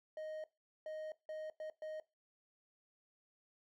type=tone bursts at uneven times; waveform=triangle; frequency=622.3 Hz; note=D#5; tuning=in tune; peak=-40 dBFS; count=5; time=0.17-0.44 / 0.86-1.12 / 1.29-1.5 / 1.6-1.7 / 1.82-2 s; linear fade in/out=2 ms; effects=noise-tail reverb RT60 0.2 s tail -18 dB re dry